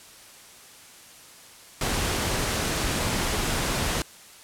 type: noise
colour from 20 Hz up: pink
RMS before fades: -26 dBFS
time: 1.81-4.02 s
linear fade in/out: 2 ms
effects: white hiss -48 dBFS RMS until 4.43 s + low-pass 11000 Hz 12 dB/octave